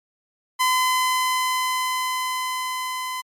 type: tone with level ramp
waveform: sawtooth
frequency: 1020 Hz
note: C6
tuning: 44 cents flat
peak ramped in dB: -13 to -23 dBFS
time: 0.59-3.22 s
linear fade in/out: 20 ms
effects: MP3 64 kbps